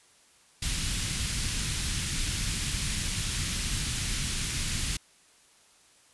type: band-stop noise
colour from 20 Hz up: pink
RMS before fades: -30 dBFS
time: 0.62-4.97 s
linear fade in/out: 5 ms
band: 160 to 2400 Hz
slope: 12 dB/octave
effects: white hiss -60 dBFS RMS until 6.13 s + resampled to 24000 Hz